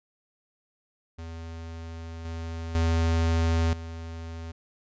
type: tone with level steps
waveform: square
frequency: 82.41 Hz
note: E2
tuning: in tune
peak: -37 / -33 / -22 / -36 dBFS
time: 1.18-4.52 s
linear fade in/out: 10 ms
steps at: 2.25 / 2.75 / 3.73 s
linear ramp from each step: 2 ms
effects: resampled to 16000 Hz